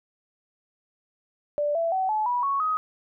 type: tone with pitch steps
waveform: sine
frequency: 587.3 / 666.9 / 757.2 / 859.9 / 976.4 / 1108.7 / 1258.9 Hz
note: D5 / E5 / F#5 / A5 / B5 / C#6 / D#6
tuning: 0 / +20 / +40 / -40 / -20 / 0 / +20 cents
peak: -22 dBFS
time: 1.58-2.77 s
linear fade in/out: 0 ms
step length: 170 ms
effects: none